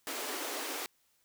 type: high-pass noise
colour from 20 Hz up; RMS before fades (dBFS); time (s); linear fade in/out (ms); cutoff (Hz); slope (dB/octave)
pink; -38; 0.07-0.86; 0; 260; 96
effects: white hiss -72 dBFS RMS until 1.24 s